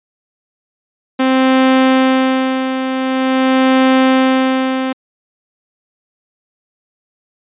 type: tone with tremolo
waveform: sawtooth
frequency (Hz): 261.6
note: C4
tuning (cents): 0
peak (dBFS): -4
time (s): 1.19-4.93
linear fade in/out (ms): 10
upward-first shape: sine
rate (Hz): 0.46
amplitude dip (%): 60
effects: resampled to 8000 Hz